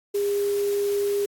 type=tone in noise; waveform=sine; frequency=405.1 Hz; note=G#4; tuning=43 cents flat; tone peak=-21 dBFS; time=0.14-1.26 s; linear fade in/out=10 ms; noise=white; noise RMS=-39 dBFS; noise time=0.14-1.26 s; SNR=+15 dB; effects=AAC 64 kbps